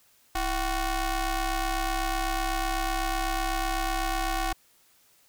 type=ring-modulated tone; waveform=sawtooth; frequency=364 Hz; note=F#4; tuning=28 cents flat; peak=-19 dBFS; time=0.35-4.53 s; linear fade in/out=5 ms; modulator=398 Hz; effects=white hiss -62 dBFS RMS until 5.28 s